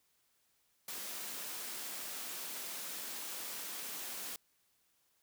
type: high-pass noise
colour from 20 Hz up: white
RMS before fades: -43 dBFS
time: 0.88-4.36 s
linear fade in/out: 2 ms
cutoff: 180 Hz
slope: 24 dB/octave
effects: white hiss -75 dBFS RMS until 5.22 s